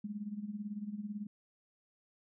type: tone with tremolo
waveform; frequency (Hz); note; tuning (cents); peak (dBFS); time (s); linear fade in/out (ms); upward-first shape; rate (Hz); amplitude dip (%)
sine; 207.7; G#3; 0; -35; 0.04-1.27; 5; sine; 18; 75
effects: none